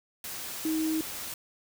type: tone in noise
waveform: sine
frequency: 316.2 Hz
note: D#4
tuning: 28 cents sharp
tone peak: -26 dBFS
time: 0.65-1.01 s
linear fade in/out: 2 ms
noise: white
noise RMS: -38 dBFS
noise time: 0.24-1.34 s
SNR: +9 dB
effects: none